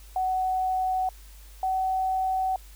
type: tone pair in turn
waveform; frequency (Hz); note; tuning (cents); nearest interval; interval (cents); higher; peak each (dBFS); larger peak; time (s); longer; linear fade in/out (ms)
sine; 748 / 755.4; F#5 / F#5; +19 / +36; unison; 17; second; -23; neither; 0.16-1.09 / 1.63-2.56; neither; 2
effects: added 50 Hz sine -45 dBFS peak until 2.75 s + white hiss -54 dBFS RMS until 2.75 s